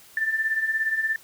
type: beating tone pair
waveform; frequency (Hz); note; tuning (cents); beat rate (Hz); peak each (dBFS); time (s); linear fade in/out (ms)
sine; 1760 / 1777; A6 / A6; 0 / +17; 17; -29 / -23; 0.17-1.16; 2
effects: white hiss -51 dBFS RMS until 1.23 s